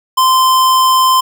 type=tone; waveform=square; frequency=1037 Hz; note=C6; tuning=16 cents flat; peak=-8 dBFS; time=0.17-1.21 s; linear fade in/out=10 ms; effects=none